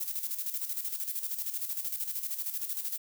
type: noise with tremolo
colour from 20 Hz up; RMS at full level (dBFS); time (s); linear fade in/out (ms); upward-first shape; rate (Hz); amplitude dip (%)
violet; -33; 0-2.98; 10; square; 13; 60
effects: none